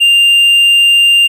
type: tone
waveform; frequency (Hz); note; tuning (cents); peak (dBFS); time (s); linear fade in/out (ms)
triangle; 2794; F7; 0; -3; 0-1.28; 20
effects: none